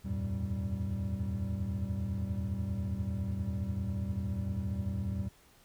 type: tone cluster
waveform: triangle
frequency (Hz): 78.4 / 88.5 / 103 / 115.8 / 193.8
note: D#2 / F2 / G#2 / A#2 / G3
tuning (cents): +14 / +23 / -14 / -11 / -20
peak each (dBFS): -38 / -34 / -38 / -37 / -35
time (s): 0.04-5.29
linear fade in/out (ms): 20
effects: tanh soft clip ceiling -20 dBFS + pink hiss -62 dBFS RMS until 5.64 s